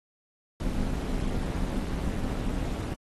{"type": "noise with amplitude modulation", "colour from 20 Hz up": "brown", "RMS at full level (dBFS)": -26, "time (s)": [0.6, 2.94], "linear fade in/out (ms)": 2, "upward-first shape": "sine", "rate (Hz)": 223, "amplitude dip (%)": 85, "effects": ["AAC 32 kbps"]}